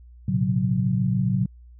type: tone cluster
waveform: sine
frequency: 112.1 / 125.4 / 139.3 / 185.2 Hz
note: A2 / B2 / C#3 / F#3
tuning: +33 / +27 / +9 / +2 cents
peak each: -26 / -26 / -26 / -23 dBFS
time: 0.28-1.46 s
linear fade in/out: 5 ms
effects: added 60 Hz sine -44 dBFS peak until 1.79 s